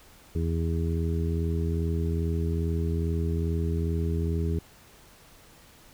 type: harmonic tone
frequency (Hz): 82.41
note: E2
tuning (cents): 0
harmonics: 1 / 2 / 3 / 4 / 5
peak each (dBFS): -26 / -31 / -37 / -37 / -35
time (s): 0.35-4.59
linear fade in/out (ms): 5
effects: pink hiss -54 dBFS RMS until 5.93 s